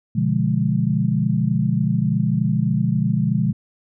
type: chord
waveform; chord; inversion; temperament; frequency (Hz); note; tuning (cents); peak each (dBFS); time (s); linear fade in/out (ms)
sine; B diminished seventh; none; equal; 123.47 / 146.83 / 174.61 / 207.7; B2 / D3 / F3 / Ab3; 0 / 0 / 0 / 0; -22; 0.15-3.53; 10
effects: none

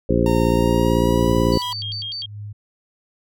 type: harmonic tone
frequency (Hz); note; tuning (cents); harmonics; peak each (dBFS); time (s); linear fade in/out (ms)
58; A#1; -8; 1 / 2 / 3 / 4 / 5 / 6 / 7 / 9; -23 / -23 / -23 / -23 / -23 / -23 / -23 / -23; 0.09-1.58; 5
type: tone with pitch glide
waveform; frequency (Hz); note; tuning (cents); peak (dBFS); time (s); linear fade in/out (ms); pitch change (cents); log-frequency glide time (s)
45% pulse; 920 to 986; A#5 to B5; -23 to -3; -26; 0.26-1.73; 2; +120; 0.48-1.34
type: tone with tremolo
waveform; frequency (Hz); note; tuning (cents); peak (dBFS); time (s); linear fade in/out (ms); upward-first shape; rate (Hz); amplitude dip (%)
sine; 103.83; G#2; 0; -29; 1.19-2.53; 10; sine; 1.8; 90
type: tone with vibrato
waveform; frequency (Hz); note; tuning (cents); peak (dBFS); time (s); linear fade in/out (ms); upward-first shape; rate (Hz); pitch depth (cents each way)
sine; 3841; B7; -49; -26; 1.52-2.26; 5; square; 5; 300
effects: none

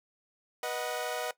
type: chord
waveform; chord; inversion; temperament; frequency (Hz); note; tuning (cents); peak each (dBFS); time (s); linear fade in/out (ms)
sawtooth; B major; none; equal with one note detuned; 487.6 / 622.3 / 740; B4 / D#5 / F#5; -22 / 0 / 0; -33; 0.63-1.31; 2
effects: noise-tail reverb RT60 0.1 s tail -17 dB re dry

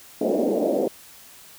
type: band-pass noise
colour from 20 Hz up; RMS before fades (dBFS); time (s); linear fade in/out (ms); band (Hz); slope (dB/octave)
white; -22; 0.21-0.88; 5; 210 to 640; 48
effects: white hiss -47 dBFS RMS until 1.58 s

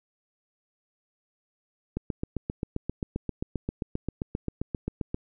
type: click train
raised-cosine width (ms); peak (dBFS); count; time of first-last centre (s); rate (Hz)
3; -16; 25; 1.97-5.145; 7.56
effects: none

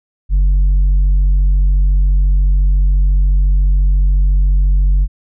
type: tone with tanh clipping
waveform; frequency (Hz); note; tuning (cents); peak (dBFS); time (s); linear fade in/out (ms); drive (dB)
sine; 47.08; F#1; +31; -9; 0.29-5.08; 50; 3
effects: none

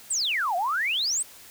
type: exponential two-way sweep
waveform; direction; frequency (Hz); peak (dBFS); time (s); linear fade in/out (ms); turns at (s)
sine; down then up; 8860 to 673 to 8860; -23; 0.1-1.23; 10; 0.56
effects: white hiss -48 dBFS RMS until 1.5 s

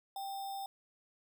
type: tone with sample-and-hold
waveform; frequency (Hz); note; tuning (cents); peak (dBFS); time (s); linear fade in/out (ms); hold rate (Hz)
sine; 786; G5; +4; -38; 0.16-0.66; 2; 4410
effects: none

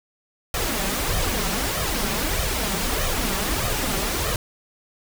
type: noise with flanger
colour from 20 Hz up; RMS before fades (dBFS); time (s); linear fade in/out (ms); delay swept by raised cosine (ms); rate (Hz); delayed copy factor
pink; -24; 0.54-4.36; 2; 1.6 to 5.2; 1.6; +0.65
effects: none

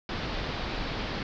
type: low-pass noise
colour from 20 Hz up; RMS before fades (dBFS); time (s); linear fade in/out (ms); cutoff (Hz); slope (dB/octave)
pink; -33; 0.09-1.23; 2; 4900; 48
effects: none

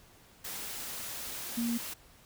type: tone in noise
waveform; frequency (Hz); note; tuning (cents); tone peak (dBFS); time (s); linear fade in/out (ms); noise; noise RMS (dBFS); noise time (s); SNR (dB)
sine; 234.4; A#3; +10; -29; 1.57-1.78; 10; white; -40; 0.44-1.94; +8
effects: pink hiss -59 dBFS RMS until 2.25 s

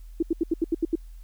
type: tone bursts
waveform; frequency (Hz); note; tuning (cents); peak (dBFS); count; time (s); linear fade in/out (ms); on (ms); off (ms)
sine; 329.6; E4; 0; -19; 8; 0.2-0.955; 5; 27; 77
effects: added 41 Hz sine -40 dBFS peak until 1.23 s + white hiss -64 dBFS RMS until 1.23 s

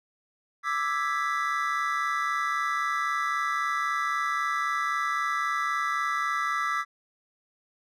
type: chord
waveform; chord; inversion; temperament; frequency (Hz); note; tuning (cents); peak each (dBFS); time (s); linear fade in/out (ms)
triangle; E dominant seventh; third; equal; 1174.7 / 1318.5 / 1661.2 / 1975.5; D6 / E6 / G#6 / B6; 0 / 0 / 0 / 0; -28 / -28 / -33 / -30; 0.63-6.85; 50
effects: none

